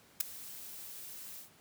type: noise with ADSR envelope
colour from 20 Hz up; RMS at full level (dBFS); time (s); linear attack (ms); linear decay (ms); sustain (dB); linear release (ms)
blue; -26; 0.2-1.5; 8; 6; -21; 120
effects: pink hiss -62 dBFS RMS until 1.6 s + high-pass 100 Hz 12 dB/octave